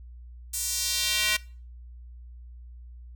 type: tone with high-pass filter sweep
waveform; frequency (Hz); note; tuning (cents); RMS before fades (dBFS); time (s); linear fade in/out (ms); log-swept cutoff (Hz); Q
square; 212; G#3; +36; -27; 0.53-1.37; 10; 8200 to 2200; 1.4
effects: noise-tail reverb RT60 0.4 s tail -23 dB re dry + added 60 Hz sine -42 dBFS peak until 3.15 s